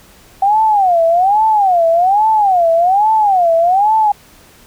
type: tone with vibrato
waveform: sine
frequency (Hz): 762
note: G5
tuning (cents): -49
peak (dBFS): -8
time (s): 0.42-4.12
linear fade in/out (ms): 5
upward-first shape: sine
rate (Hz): 1.2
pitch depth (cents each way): 250
effects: pink hiss -44 dBFS RMS until 4.66 s

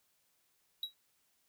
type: tone with exponential decay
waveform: triangle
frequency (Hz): 3864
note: B7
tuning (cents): -39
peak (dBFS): -30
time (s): 0.83-0.94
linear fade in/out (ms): 2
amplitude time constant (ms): 22
effects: white hiss -75 dBFS RMS until 1.48 s

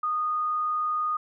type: tone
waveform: sine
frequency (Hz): 1233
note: D#6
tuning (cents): -16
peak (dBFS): -24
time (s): 0.03-1.17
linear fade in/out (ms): 5
effects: none

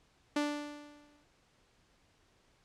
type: tone with exponential decay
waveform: sawtooth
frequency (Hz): 293.7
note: D4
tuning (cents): 0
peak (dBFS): -24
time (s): 0.36-1.24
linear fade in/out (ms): 5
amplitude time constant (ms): 190
effects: pink hiss -69 dBFS RMS until 2.64 s + low-pass 7000 Hz 12 dB/octave

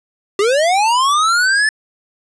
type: linear sweep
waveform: square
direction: up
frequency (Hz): 384.3 to 1760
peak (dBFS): -12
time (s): 0.39-1.69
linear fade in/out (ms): 2
effects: resampled to 22050 Hz + 8-bit

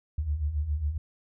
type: beating tone pair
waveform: sine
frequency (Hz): 69.3 / 76.6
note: C#2 / D#2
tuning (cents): 0 / -27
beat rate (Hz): 7.3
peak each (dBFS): -33 / -27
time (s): 0.18-0.98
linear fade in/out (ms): 5
effects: none

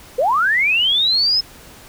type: linear sweep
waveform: sine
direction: up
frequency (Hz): 460 to 5220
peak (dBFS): -13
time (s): 0.18-1.41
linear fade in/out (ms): 10
effects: pink hiss -42 dBFS RMS until 1.88 s

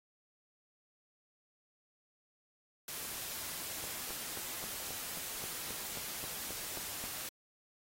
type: noise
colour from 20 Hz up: white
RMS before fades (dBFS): -42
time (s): 2.88-7.29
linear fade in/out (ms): 2
type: click train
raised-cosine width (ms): 1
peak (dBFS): -32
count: 13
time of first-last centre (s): 3.84-7.04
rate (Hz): 3.75
effects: AAC 48 kbps

